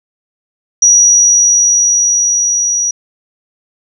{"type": "tone with level ramp", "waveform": "sine", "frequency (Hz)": 5800, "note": "F#8", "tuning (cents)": -35, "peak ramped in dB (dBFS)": [-3, -11], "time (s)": [0.82, 2.91], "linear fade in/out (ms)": 5, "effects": []}